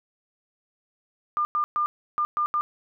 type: tone bursts at uneven times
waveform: sine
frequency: 1202 Hz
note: D6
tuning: 40 cents sharp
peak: -21 dBFS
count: 6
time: 1.37-1.45 / 1.55-1.64 / 1.76-1.86 / 2.18-2.25 / 2.37-2.46 / 2.54-2.61 s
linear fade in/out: 0 ms
effects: none

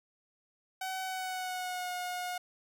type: tone with pitch glide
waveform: sawtooth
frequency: 755 to 720.9 Hz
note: F#5 to F#5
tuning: +35 to -45 cents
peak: -31 dBFS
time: 0.81-2.38 s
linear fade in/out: 5 ms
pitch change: -80 cents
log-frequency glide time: 1.02-1.93 s
effects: none

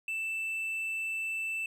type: tone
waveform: triangle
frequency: 2652 Hz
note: E7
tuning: 10 cents sharp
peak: -30 dBFS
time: 0.08-1.66 s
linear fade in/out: 2 ms
effects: none

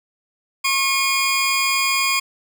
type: tone pair together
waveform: 20% pulse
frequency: 1088 / 2440 Hz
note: C#6 / D#7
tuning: -33 / -34 cents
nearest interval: octave + major second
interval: 1399 cents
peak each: -15 dBFS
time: 0.64-2.2 s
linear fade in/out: 10 ms
effects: none

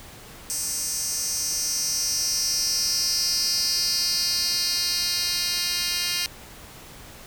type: tone with high-pass filter sweep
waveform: 10% pulse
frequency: 352 Hz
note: F4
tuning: 14 cents sharp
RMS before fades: -25 dBFS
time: 0.5-6.26 s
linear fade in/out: 0 ms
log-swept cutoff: 7100 to 3500 Hz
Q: 3.9
effects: pink hiss -44 dBFS RMS until 7.26 s

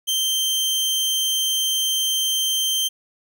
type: tone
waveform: sawtooth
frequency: 3136 Hz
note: G7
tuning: in tune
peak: -16 dBFS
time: 0.07-2.89 s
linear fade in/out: 20 ms
effects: none

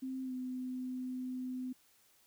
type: tone with pitch glide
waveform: sine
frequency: 261.6 to 254.6 Hz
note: C4 to C4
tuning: 0 to -47 cents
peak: -37 dBFS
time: 0.02-1.73 s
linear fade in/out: 10 ms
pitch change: -47 cents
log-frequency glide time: 0.23-0.33 s
effects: white hiss -68 dBFS RMS until 2.26 s

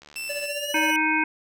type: click train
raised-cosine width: 0.2 ms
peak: -29 dBFS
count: 33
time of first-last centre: 0.02-0.454 s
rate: 73.7 Hz
type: tone with pitch glide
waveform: sawtooth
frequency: 2669 to 2944 Hz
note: E7 to F#7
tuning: +21 to -9 cents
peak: -27 dBFS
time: 0.16-0.96 s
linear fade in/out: 0 ms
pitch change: +170 cents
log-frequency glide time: 0.46-0.74 s
type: tone with tremolo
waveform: square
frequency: 580 Hz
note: D5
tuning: 22 cents flat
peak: -28 dBFS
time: 0.29-0.91 s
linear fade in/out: 10 ms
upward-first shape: triangle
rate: 15 Hz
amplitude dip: 80%
type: harmonic tone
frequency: 312.2 Hz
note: D#4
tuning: 6 cents sharp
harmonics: 1 / 3 / 5 / 7 / 8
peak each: -26 / -26 / -26 / -26 / -26 dBFS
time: 0.74-1.24 s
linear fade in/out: 5 ms
effects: none

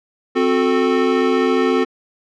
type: chord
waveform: square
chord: F# diminished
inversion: second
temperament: equal with one note detuned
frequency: 261.6 / 365.3 / 440 Hz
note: C4 / F#4 / A4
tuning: 0 / -22 / 0 cents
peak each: -19 / -19 / -19 dBFS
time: 0.35-1.85 s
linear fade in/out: 20 ms
effects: low-pass 3000 Hz 12 dB/octave

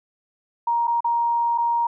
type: tone with dropouts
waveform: sine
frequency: 939 Hz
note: A#5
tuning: 12 cents sharp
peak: -18 dBFS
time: 0.67-1.87 s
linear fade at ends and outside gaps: 5 ms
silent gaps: 0.872-0.877 / 1.006-1.044 / 1.578-1.582 s
effects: none

